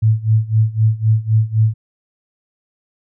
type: tone with tremolo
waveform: sine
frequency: 110 Hz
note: A2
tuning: in tune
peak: -8 dBFS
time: 0.02-1.74 s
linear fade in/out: 10 ms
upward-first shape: sine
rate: 3.9 Hz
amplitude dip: 90%
effects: none